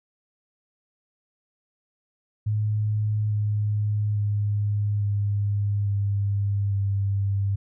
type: tone with pitch steps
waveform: sine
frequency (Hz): 106.3 / 104.84 / 103.39 / 101.97 / 100.57 / 99.18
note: G#2 / G#2 / G#2 / G#2 / G2 / G2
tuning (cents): +41 / +17 / -7 / -31 / +45 / +21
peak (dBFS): -21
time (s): 2.46-7.56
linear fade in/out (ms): 10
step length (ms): 850
effects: none